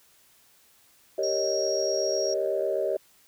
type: chord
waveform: sine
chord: Eb dominant seventh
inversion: first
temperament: equal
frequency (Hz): 392 / 466.2 / 554.4 / 622.3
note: G4 / Bb4 / Db5 / Eb5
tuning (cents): 0 / 0 / 0 / 0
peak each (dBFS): -29 / -33 / -29 / -28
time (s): 1.18-2.97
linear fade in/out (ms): 5
type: tone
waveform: sine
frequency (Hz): 5600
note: F8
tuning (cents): +4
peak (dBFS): -30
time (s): 1.23-2.34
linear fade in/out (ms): 5
effects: tanh soft clip ceiling -14 dBFS + white hiss -60 dBFS RMS until 3.27 s